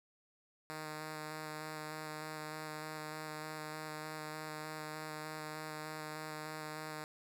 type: tone with vibrato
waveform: 5% pulse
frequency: 154.6 Hz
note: D#3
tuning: 11 cents flat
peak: -31 dBFS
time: 0.7-7.04 s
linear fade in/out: 0 ms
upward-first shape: square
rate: 3.3 Hz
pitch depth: 10 cents each way
effects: none